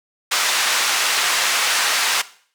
pink band-pass noise, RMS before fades -19 dBFS, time 0.31-2.22 s, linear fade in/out 10 ms, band 1200 to 8400 Hz, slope 12 dB/octave, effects noise-tail reverb RT60 0.5 s tail -17 dB re dry

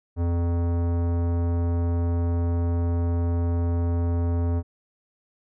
sine tone with tanh clipping, 85.6 Hz, F2, 34 cents flat, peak -23 dBFS, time 0.16-4.63 s, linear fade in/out 50 ms, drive 18 dB, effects none

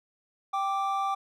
triangle tone pair together, 784 / 1174.7 Hz, G5 / D6, 0 / 0 cents, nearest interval perfect fifth, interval 700 cents, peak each -27 dBFS, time 0.53-1.15 s, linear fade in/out 10 ms, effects none

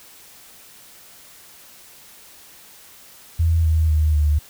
sine tone with pitch steps, 82.3 / 79.63 / 77.06 / 74.56 Hz, E2 / D#2 / D#2 / D2, -2 / +41 / -16 / +27 cents, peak -14 dBFS, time 3.39-4.39 s, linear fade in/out 10 ms, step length 250 ms, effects white hiss -46 dBFS RMS until 4.49 s

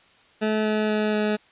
20% pulse tone with pitch steps, 215.8 / 214.4 / 213.1 / 211.7 Hz, A3 / A3 / G#3 / G#3, -33 / -45 / +45 / +33 cents, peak -16 dBFS, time 0.41-1.37 s, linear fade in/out 20 ms, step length 240 ms, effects white hiss -56 dBFS RMS until 1.51 s + resampled to 8000 Hz

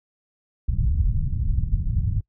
pink low-pass noise, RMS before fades -22 dBFS, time 0.68-2.21 s, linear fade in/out 2 ms, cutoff 130 Hz, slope 24 dB/octave, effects noise-tail reverb RT60 0.1 s tail -23 dB re dry

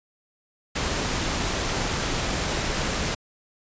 pink noise, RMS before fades -26 dBFS, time 0.75-3.15 s, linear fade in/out 10 ms, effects resampled to 16000 Hz

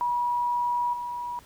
sine tone with level steps, 967 Hz, B5, 37 cents flat, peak -23 / -30 dBFS, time 0.01-1.39 s, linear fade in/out 0 ms, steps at 0.93 s, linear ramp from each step 5 ms, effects pink hiss -54 dBFS RMS until 1.45 s

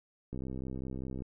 click train, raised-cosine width 3 ms, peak -27 dBFS, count 59, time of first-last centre 0.33-1.221 s, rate 65.1 Hz, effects none

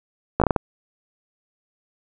slowing click train, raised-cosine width 1 ms, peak -3 dBFS, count 6, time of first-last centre 0.4-0.562 s, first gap 16 ms, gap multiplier 1.36, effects none

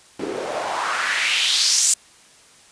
white noise with band-pass filter sweep, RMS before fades -21 dBFS, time 0.19-1.94 s, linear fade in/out 5 ms, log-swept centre 320 to 7900 Hz, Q 2.8, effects white hiss -50 dBFS RMS until 2.71 s + resampled to 22050 Hz

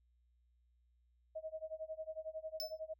sine tone with tremolo, 633 Hz, D#5, 30 cents sharp, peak -39 dBFS, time 1.35-2.94 s, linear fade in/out 10 ms, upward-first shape sine, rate 11 Hz, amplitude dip 95%
square tone with exponential decay, 5274 Hz, E8, in tune, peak -36 dBFS, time 2.6-2.79 s, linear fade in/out 0 ms, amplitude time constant 40 ms
effects added 60 Hz sine -70 dBFS peak until 2.99 s

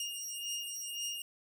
20% pulse beating tone pair, 2835 / 2836.9 Hz, F7 / F7, +25 / +26 cents, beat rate 1.9 Hz, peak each -36 / -36 dBFS, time 0-1.22 s, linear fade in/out 2 ms, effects none

